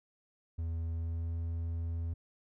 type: tone with pitch glide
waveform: triangle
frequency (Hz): 82.41 to 83.37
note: E2 to E2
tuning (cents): 0 to +20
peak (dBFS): -31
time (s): 0.58-2.14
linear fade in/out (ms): 10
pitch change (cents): +20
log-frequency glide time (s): 0.92-1.32
effects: none